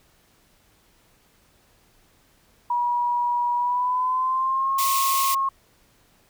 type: tone with pitch glide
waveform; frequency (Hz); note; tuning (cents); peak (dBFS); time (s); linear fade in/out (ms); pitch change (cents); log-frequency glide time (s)
sine; 965 to 1083.2; B5 to C#6; -40 to -40; -20; 2.7-5.49; 5; +200; 3.55-4.75
type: high-pass noise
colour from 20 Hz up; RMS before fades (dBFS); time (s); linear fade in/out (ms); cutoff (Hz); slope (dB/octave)
white; -26; 4.78-5.35; 10; 2000; 96
effects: pink hiss -60 dBFS RMS until 6.29 s